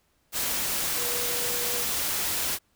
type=tone in noise; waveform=sine; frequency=483.8 Hz; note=B4; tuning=36 cents flat; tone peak=-36 dBFS; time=0.95-1.86 s; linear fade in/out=50 ms; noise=white; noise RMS=-28 dBFS; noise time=0.32-2.59 s; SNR=-11 dB; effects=pink hiss -69 dBFS RMS until 2.75 s